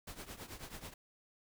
pink noise with tremolo, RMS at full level -45 dBFS, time 0.07-0.94 s, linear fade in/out 5 ms, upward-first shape triangle, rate 9.2 Hz, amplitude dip 85%, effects none

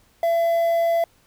triangle tone with quantisation, 673 Hz, E5, 36 cents sharp, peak -15 dBFS, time 0.23-1.04 s, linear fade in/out 2 ms, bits 7, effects pink hiss -59 dBFS RMS until 1.26 s

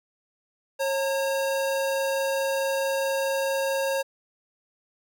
square tone pair together, 543 / 913.2 Hz, C#5 / A#5, -36 / -36 cents, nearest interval major sixth, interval 900 cents, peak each -25 / -33 dBFS, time 0.79-4.03 s, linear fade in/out 20 ms, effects none

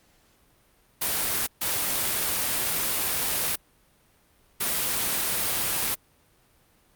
white noise bursts at uneven times, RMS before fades -26 dBFS, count 3, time 1.01-1.47 / 1.61-3.56 / 4.6-5.95 s, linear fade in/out 10 ms, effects pink hiss -62 dBFS RMS until 6.95 s + Opus 48 kbps

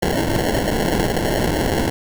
blue noise with sample-and-hold, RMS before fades -19 dBFS, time 0.02-1.9 s, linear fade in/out 5 ms, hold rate 1225 Hz, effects none

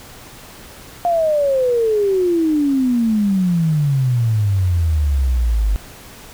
sine exponential sweep, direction down, 709 to 49 Hz, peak -13 dBFS, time 1.05-5.76 s, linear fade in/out 0 ms, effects pink hiss -39 dBFS RMS until 6.33 s

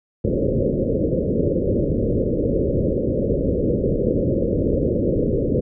white low-pass noise, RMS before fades -20 dBFS, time 0.24-5.61 s, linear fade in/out 10 ms, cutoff 560 Hz, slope 96 dB/octave, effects none

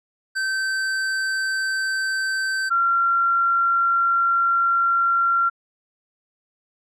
square / sine tone pair in turn, 1548 / 1372.8 Hz, G6 / F6, -22 / -30 cents, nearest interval major second, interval 208 cents, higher first, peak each -22 / -16 dBFS, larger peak second, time 0.35-2.7 / 2.7-5.5 s, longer second, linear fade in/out 20 ms, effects low-pass 8000 Hz 12 dB/octave

